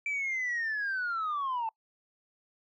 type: linear sweep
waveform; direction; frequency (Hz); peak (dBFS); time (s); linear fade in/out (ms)
sine; down; 2341 to 874; -28; 0.06-1.69; 2
effects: noise-tail reverb RT60 0.1 s tail -25 dB re dry + tanh soft clip ceiling -27 dBFS